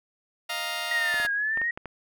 10% pulse chord, Eb suspended second, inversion none, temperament just, 622.3 / 700 / 933.4 Hz, Eb5 / F5 / Bb5, 0 / +4 / +2 cents, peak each -28 / -24 / -27 dBFS, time 0.49-1.27 s, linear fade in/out 10 ms
sine linear two-way sweep, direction down then up, 1907 to 1623 to 1907 Hz, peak -24 dBFS, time 0.91-1.71 s, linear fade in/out 5 ms, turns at 1.32 s
clicks, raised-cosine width 0.5 ms, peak -21 dBFS, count 7, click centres 1.142 / 1.2 / 1.25 / 1.574 / 1.616 / 1.775 / 1.857 s
effects none

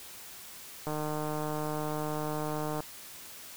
click train, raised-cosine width 1 ms, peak -21 dBFS, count 295, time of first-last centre 0.87-2.804 s, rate 152 Hz, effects white hiss -47 dBFS RMS until 3.56 s

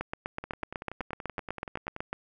two click trains, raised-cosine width 0.5 ms, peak -17 / -23 dBFS, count 18 / 17, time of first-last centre 0.01-2.13 / 0.44-1.964 s, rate 8.02 / 10.5 Hz, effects none

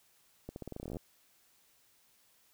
accelerating click train, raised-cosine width 2 ms, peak -28 dBFS, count 16, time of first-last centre 0.49-0.969 s, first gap 71 ms, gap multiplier 0.87, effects white hiss -68 dBFS RMS until 2.53 s

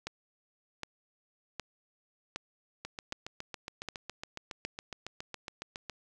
two click trains, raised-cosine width 0.2 ms, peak -19 / -22 dBFS, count 7 / 23, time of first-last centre 0.07-4.65 / 2.85-5.897 s, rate 1.31 / 7.22 Hz, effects none

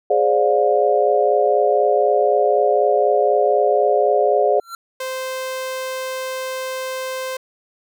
sine chord, D half-diminished seventh, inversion second, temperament equal with one note detuned, 415.3 / 523.3 / 587.3 / 711.9 Hz, Ab4 / C5 / D5 / F5, 0 / 0 / 0 / +33 cents, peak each -18 / -20 / -18 / -19 dBFS, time 0.1-4.6 s, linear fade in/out 5 ms
square tone with exponential growth, 1363 Hz, F6, 43 cents flat, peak -26 dBFS, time 4.57-4.75 s, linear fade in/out 2 ms, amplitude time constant 38 ms
sawtooth tone, 520 Hz, C5, 11 cents flat, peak -20 dBFS, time 5-7.37 s, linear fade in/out 5 ms
effects none

